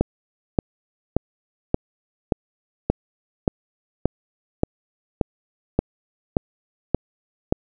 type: click train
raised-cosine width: 2 ms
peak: -3 dBFS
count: 14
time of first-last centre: 0.01-7.524 s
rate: 1.73 Hz
effects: none